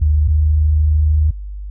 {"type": "tone pair in turn", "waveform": "sine", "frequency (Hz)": [75.6, 76.52], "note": ["D#2", "D#2"], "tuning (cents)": [-49, -28], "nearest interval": "unison", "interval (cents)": 21, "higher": "second", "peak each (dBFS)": -10, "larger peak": "neither", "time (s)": [[0.01, 0.28], [0.28, 1.31]], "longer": "second", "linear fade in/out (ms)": 10, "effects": ["added 50 Hz sine -25 dBFS peak until 1.7 s"]}